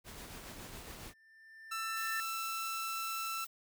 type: noise with tremolo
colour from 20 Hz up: pink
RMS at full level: -47 dBFS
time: 0.04-1.14 s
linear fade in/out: 50 ms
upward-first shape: sine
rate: 7.2 Hz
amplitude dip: 30%
type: tone with exponential growth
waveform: triangle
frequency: 1785 Hz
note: A6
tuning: 24 cents sharp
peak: -33 dBFS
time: 0.77-2.2 s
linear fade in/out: 0 ms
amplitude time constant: 310 ms
type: tone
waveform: sawtooth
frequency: 1332 Hz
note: E6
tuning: 18 cents sharp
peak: -33 dBFS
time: 1.71-3.45 s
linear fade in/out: 10 ms
type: noise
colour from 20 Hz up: blue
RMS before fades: -47 dBFS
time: 1.96-3.47 s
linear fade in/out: 10 ms
effects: none